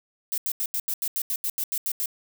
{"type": "noise bursts", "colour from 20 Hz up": "violet", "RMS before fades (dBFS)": -27, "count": 13, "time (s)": [0.32, 2.058], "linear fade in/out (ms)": 0, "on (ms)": 58, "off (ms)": 82, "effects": []}